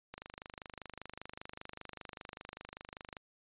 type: click train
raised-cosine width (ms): 0.3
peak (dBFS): -28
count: 77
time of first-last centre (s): 0.14-3.168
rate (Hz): 25.1
effects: resampled to 8000 Hz